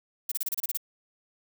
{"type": "noise bursts", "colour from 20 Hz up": "violet", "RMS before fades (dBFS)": -29, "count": 9, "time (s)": [0.29, 0.773], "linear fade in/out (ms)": 5, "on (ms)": 27, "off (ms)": 30, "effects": []}